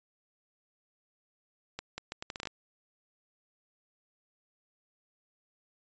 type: accelerating click train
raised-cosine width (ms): 0.2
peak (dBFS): -20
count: 10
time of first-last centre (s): 1.79-2.472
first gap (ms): 190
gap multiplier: 0.74
effects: resampled to 16000 Hz